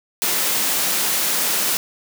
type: high-pass noise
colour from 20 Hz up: white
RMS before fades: -20 dBFS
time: 0.22-1.77 s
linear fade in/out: 0 ms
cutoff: 160 Hz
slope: 24 dB/octave
effects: none